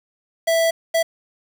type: tone bursts at uneven times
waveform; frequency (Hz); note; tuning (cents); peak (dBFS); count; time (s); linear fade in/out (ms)
square; 659.3; E5; 0; -16; 2; 0.47-0.71 / 0.94-1.03; 10
effects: 7-bit